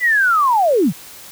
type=linear sweep; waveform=sine; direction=down; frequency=2018 to 123.47 Hz; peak=-11 dBFS; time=0-0.93 s; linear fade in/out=50 ms; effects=white hiss -38 dBFS RMS until 1.31 s